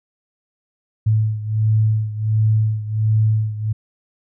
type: beating tone pair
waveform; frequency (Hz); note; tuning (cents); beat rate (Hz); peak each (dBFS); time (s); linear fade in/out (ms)
sine; 108.4 / 109.8; A2 / A2; -25 / -3; 1.4; -16 / -20; 1.06-3.73; 10
effects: none